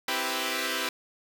5% pulse chord, C major seventh, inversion none, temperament equal, 261.6 / 329.6 / 392 / 493.9 Hz, C4 / E4 / G4 / B4, 0 / 0 / 0 / 0 cents, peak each -22 dBFS, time 0.08-0.89 s, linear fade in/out 2 ms, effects none

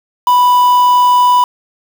triangle tone with quantisation, 987.8 Hz, B5, in tune, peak -4 dBFS, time 0.27-1.44 s, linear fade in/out 2 ms, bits 4, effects none

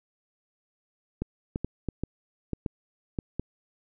clicks, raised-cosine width 3 ms, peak -16 dBFS, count 9, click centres 1.22 / 1.559 / 1.646 / 1.887 / 2.036 / 2.533 / 2.662 / 3.188 / 3.396 s, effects none

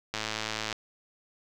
click train, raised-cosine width 0.2 ms, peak -14 dBFS, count 65, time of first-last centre 0.14-0.727 s, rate 109 Hz, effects none

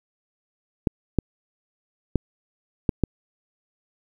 clicks, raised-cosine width 3 ms, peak -6 dBFS, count 5, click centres 0.872 / 1.187 / 2.157 / 2.892 / 3.037 s, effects 8-bit

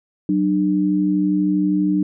sine tone pair together, 187.91 / 300.4 Hz, F#3 / D4, +27 / +39 cents, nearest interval minor sixth, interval 812 cents, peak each -19 / -17 dBFS, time 0.29-2.03 s, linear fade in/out 2 ms, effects none

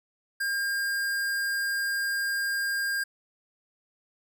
square tone, 1608 Hz, G6, 44 cents sharp, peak -27 dBFS, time 0.4-3.04 s, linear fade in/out 10 ms, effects none

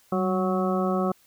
harmonic tone with a mistuned harmonic, 185 Hz, F#3, in tune, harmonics 1 / 2 / 3 / 4 / 6 / 7, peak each -25 / -28 / -30 / -31 / -33 / -33 dBFS, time 0.12-1.12 s, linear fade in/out 5 ms, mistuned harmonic 1, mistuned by +49 cents, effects white hiss -60 dBFS RMS until 1.26 s

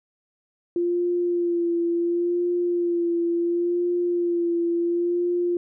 sine tone with vibrato, 345.9 Hz, F4, 17 cents flat, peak -20 dBFS, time 0.76-5.57 s, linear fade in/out 2 ms, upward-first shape sine, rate 0.71 Hz, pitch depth 27 cents each way, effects none

